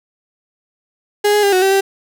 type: tone with pitch steps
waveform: 35% pulse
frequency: 413.3 / 416.5 / 400.9 / 369.8 / 386.6 / 390.6 Hz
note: G#4 / G#4 / G4 / F#4 / G4 / G4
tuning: -8 / +5 / +39 / -1 / -24 / -6 cents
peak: -9 dBFS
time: 1.24-1.81 s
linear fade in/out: 10 ms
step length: 95 ms
effects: none